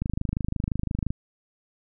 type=click train; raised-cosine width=5 ms; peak=-14 dBFS; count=29; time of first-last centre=0.02-1.105 s; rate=25.8 Hz; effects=none